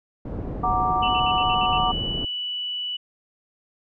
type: low-pass noise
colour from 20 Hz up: pink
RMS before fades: -30 dBFS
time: 0.25-2.25 s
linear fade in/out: 5 ms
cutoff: 460 Hz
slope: 12 dB/octave
type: chord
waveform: sine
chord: Gb augmented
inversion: none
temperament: equal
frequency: 740 / 932.3 / 1174.7 Hz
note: Gb5 / Bb5 / D6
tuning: 0 / 0 / 0 cents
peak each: -23 / -27 / -23 dBFS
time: 0.63-1.92 s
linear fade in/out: 10 ms
type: tone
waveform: sine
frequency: 2960 Hz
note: F#7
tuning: in tune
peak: -26 dBFS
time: 1.02-2.97 s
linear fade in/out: 10 ms
type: tone bursts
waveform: sine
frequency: 2712 Hz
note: E7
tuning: 49 cents sharp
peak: -28 dBFS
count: 7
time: 1.03-1.777 s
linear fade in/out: 2 ms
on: 51 ms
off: 65 ms
effects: none